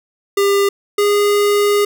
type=tone pair in turn; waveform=square; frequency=400 / 410.3 Hz; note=G4 / G#4; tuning=+35 / -21 cents; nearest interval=unison; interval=44 cents; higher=second; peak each=-12 dBFS; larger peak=neither; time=0.37-0.69 / 0.98-1.85 s; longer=second; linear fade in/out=5 ms; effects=none